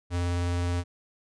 square tone with vibrato, 87.7 Hz, F2, 8 cents sharp, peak -26 dBFS, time 0.1-0.84 s, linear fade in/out 50 ms, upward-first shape triangle, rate 19 Hz, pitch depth 16 cents each way, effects resampled to 22050 Hz

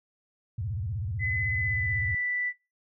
sine tone with vibrato, 98 Hz, G2, in tune, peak -29 dBFS, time 0.58-2.15 s, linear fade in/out 5 ms, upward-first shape square, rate 16 Hz, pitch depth 260 cents each way
sine tone with pitch glide, 2021 to 1976 Hz, B6 to B6, +39 to 0 cents, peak -27 dBFS, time 1.19-2.53 s, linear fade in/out 50 ms, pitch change -39 cents, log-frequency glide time 1.52-2.16 s
effects noise-tail reverb RT60 0.3 s tail -21 dB re dry

